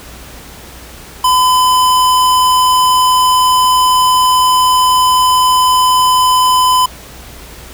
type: tone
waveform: square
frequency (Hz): 1011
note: B5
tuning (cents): +40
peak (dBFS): -8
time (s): 1.24-6.86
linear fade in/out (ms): 5
effects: added 60 Hz sine -36 dBFS peak until 7.73 s + pink hiss -34 dBFS RMS until 7.73 s